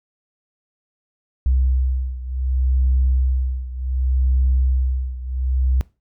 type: beating tone pair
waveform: sine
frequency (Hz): 64.3 / 64.97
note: C2 / C2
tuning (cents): -30 / -12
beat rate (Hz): 0.67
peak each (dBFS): -17 / -20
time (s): 1.46-5.81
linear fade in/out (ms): 0
effects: noise-tail reverb RT60 0.3 s tail -22 dB re dry + tanh soft clip ceiling -10 dBFS